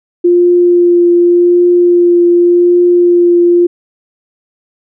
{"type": "tone with vibrato", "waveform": "sine", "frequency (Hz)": 350, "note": "F4", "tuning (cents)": 4, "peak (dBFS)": -4, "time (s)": [0.24, 3.67], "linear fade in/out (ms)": 10, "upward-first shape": "triangle", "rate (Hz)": 0.87, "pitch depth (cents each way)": 14, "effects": []}